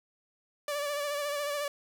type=tone with vibrato; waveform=sawtooth; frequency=580 Hz; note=D5; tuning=22 cents flat; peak=-27 dBFS; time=0.68-1.68 s; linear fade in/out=2 ms; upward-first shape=sine; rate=14 Hz; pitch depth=39 cents each way; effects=none